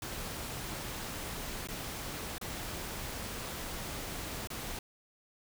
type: noise with dropouts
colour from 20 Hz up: pink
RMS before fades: -40 dBFS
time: 0.02-4.79 s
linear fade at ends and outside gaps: 2 ms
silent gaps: 1.673-1.686 / 2.382-2.413 / 4.473-4.502 s
effects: none